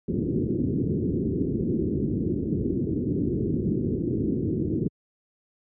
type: low-pass noise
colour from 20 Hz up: white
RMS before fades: -25 dBFS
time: 0.08-4.88 s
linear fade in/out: 5 ms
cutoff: 380 Hz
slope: 48 dB/octave
effects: high-pass 80 Hz 12 dB/octave